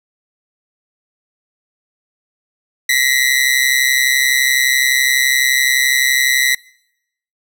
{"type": "ring-modulated tone", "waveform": "sawtooth", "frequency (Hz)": 1975.5, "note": "B6", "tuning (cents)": 0, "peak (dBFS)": -5, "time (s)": [2.89, 6.55], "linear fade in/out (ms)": 5, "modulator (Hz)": 65.9, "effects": ["noise-tail reverb RT60 0.8 s tail -25 dB re dry"]}